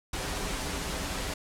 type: noise with comb filter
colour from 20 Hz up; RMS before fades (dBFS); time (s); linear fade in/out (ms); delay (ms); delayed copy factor
pink; -33; 0.13-1.34; 5; 8.6; -0.5
effects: low-pass 10000 Hz 12 dB/octave